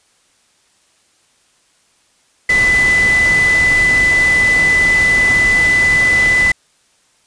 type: tone in noise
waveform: sine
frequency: 2000 Hz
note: B6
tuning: 21 cents sharp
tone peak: -9 dBFS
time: 2.49-6.52 s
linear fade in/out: 5 ms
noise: pink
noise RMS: -22 dBFS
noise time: 2.49-6.52 s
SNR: +10 dB
effects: white hiss -56 dBFS RMS until 7.26 s + resampled to 22050 Hz